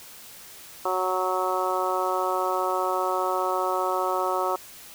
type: harmonic tone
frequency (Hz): 185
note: F#3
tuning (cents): 0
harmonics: 2 / 3 / 4 / 5 / 6 / 7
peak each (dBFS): -30 / -30 / -30 / -30 / -30 / -30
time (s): 0.85-4.56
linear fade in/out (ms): 5
effects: white hiss -45 dBFS RMS until 4.94 s